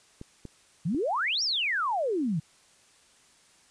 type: clicks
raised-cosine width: 3 ms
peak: -27 dBFS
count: 3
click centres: 0.214 / 0.453 / 0.947 s
type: exponential two-way sweep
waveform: sine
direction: up then down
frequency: 145.1 to 5730 to 145.1 Hz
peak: -25 dBFS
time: 0.85-2.4 s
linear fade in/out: 10 ms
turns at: 1.43 s
effects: white hiss -60 dBFS RMS until 3.7 s + resampled to 22050 Hz